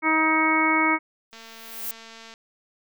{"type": "harmonic tone", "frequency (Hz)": 316, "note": "D#4", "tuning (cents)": 27, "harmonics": [1, 2, 3, 4, 5, 6, 7], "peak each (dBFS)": [-24, -33, -25, -25, -32, -31, -22], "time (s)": [0.02, 0.99], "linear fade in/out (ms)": 50}
{"type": "noise with exponential growth", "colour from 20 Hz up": "violet", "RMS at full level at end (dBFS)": -28, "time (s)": [1.31, 1.91], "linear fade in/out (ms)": 1, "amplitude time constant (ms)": 130}
{"type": "click train", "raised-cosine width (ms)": 0.2, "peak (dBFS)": -27, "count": 229, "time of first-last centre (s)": [1.33, 2.339], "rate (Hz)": 226}
{"effects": []}